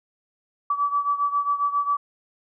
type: beating tone pair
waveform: sine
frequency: 1148 / 1155.4 Hz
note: D6 / D6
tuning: -40 / -29 cents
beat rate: 7.4 Hz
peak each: -22 / -26 dBFS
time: 0.7-1.97 s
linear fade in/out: 5 ms
effects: none